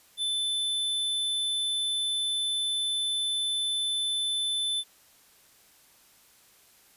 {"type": "tone", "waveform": "square", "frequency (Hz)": 3520, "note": "A7", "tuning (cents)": 0, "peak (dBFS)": -27, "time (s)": [0.17, 4.84], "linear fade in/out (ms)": 50, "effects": ["white hiss -59 dBFS RMS until 6.96 s", "resampled to 32000 Hz"]}